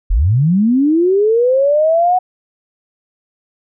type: linear sweep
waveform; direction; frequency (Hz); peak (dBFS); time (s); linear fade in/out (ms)
sine; up; 34.65 to 743; -9; 0.1-2.19; 10
effects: none